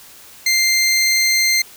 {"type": "tone", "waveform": "20% pulse", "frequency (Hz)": 2093, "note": "C7", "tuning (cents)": 0, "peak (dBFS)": -8, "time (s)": [0.46, 1.62], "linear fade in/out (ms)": 5, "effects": ["white hiss -42 dBFS RMS until 1.76 s"]}